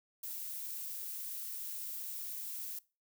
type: noise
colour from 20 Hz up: violet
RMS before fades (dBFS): -42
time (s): 0.23-2.79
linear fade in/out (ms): 5
effects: noise-tail reverb RT60 0.3 s tail -21 dB re dry